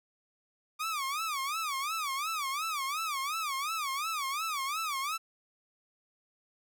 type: tone with vibrato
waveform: sawtooth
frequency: 1188 Hz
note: D6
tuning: 20 cents sharp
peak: -28 dBFS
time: 0.79-5.18 s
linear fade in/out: 20 ms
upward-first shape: sine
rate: 2.8 Hz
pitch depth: 190 cents each way
effects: none